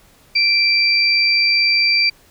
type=tone pair together; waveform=sine; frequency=2349 / 4698 Hz; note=D7 / D8; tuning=0 / 0 cents; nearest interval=octave; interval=1200 cents; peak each=-15 dBFS; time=0.35-2.1 s; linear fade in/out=10 ms; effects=pink hiss -51 dBFS RMS until 2.3 s